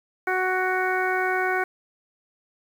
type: harmonic tone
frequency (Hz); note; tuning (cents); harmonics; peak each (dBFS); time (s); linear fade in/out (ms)
371.1; F#4; +5; 1 / 2 / 3 / 4 / 5 / 6; -27 / -27 / -32 / -26 / -32 / -32; 0.27-1.64; 5
effects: 8-bit